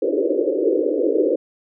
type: band-pass noise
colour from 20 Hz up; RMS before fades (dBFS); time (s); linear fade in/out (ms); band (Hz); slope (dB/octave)
white; -19; 0.02-1.36; 5; 290 to 550; 96
effects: none